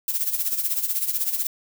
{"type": "noise with tremolo", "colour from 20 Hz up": "violet", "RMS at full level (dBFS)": -22, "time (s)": [0.08, 1.47], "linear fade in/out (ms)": 2, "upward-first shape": "sine", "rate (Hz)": 16, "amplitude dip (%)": 70, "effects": []}